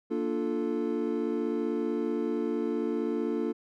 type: chord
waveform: triangle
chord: Bb major seventh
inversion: none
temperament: equal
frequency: 233.1 / 293.7 / 349.2 / 440 Hz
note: Bb3 / D4 / F4 / A4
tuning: 0 / 0 / 0 / 0 cents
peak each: -31 dBFS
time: 0.1-3.53 s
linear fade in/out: 20 ms
effects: none